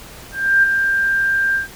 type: tone with ADSR envelope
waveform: sine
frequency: 1588 Hz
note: G6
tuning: 22 cents sharp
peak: -8 dBFS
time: 0.32-1.68 s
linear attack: 310 ms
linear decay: 17 ms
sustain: -6 dB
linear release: 130 ms
effects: pink hiss -38 dBFS RMS until 1.75 s